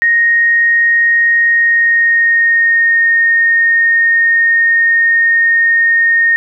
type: tone with pitch glide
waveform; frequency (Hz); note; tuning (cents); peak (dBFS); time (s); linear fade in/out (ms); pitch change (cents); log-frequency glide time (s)
sine; 1864.7 to 1845.4; A#6 to A#6; 0 to -18; -7; 0.02-6.36; 0; -18; 1.47-3.03
effects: none

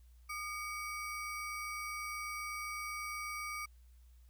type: ring-modulated tone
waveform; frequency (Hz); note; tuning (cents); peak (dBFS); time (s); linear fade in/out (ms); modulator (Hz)
square; 1744; A6; -16; -37; 0.29-3.66; 10; 523
effects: added 60 Hz sine -57 dBFS peak until 4.29 s + white hiss -75 dBFS RMS until 4.29 s

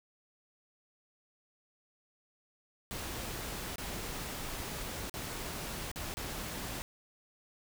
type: noise with dropouts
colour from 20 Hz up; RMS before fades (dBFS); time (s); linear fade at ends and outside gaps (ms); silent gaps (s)
pink; -40; 2.91-6.82; 0; 3.758-3.782 / 5.096-5.14 / 5.915-5.959 / 6.14-6.17
effects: none

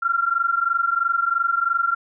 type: tone pair together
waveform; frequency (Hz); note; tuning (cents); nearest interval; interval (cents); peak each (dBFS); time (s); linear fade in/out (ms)
sine; 1364 / 1387; F6 / F6; -41 / -12; unison; 29; -21; 0.02-1.95; 10
effects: none

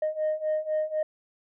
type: beating tone pair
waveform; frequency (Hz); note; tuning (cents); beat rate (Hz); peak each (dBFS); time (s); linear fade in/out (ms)
sine; 616 / 620; D#5 / D#5; -17 / -6; 4; -28 / -26; 0.02-1.03; 5
effects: tanh soft clip ceiling -21 dBFS

